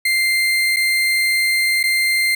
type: tone with dropouts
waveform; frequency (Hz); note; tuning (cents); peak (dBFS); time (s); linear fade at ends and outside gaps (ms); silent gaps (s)
35% pulse; 2093; C7; 0; -13; 0.05-2.35; 5; 0.763-0.767 / 1.831-1.837
effects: none